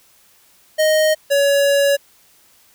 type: tone pair in turn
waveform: square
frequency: 622.3 / 562.9 Hz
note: D#5 / C#5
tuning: 0 / +26 cents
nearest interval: major second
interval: 174 cents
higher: first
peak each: -13 dBFS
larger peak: neither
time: 0.78-1.15 / 1.3-1.97 s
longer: second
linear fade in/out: 20 ms
effects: white hiss -53 dBFS RMS until 2.74 s